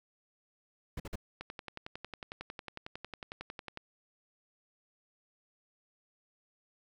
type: noise bursts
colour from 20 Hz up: brown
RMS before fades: -37 dBFS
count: 3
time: 0.97-1.157 s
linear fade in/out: 5 ms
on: 29 ms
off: 50 ms
type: click train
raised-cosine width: 0.3 ms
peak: -25 dBFS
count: 27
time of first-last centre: 1.41-3.774 s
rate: 11 Hz
effects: none